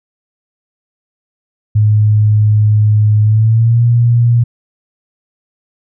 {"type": "tone with pitch glide", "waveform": "sine", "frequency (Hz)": [106.3, 118.63], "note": ["G#2", "A#2"], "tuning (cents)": [41, 31], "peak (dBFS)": -6, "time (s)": [1.75, 4.44], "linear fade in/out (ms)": 10, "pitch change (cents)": 190, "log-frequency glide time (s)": [3.22, 3.83], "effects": []}